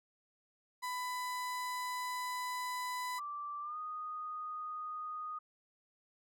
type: tone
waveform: 35% pulse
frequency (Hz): 998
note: B5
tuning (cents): +18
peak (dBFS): -35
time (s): 0.82-3.2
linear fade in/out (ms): 20
type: tone with pitch glide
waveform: sine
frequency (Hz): 1170 to 1238.9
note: D6 to D#6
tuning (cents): -7 to -8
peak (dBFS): -39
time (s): 3.18-5.39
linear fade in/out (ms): 10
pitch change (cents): +99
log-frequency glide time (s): 3.61-3.78
effects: none